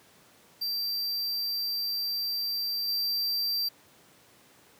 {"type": "tone with level steps", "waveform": "square", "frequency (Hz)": 4699, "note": "D8", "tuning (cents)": 0, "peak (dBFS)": [-29, -27], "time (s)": [0.61, 3.69], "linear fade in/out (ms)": 10, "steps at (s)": 2.88, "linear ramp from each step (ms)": 2, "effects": ["pink hiss -58 dBFS RMS until 4.79 s", "high-pass 150 Hz 12 dB/octave"]}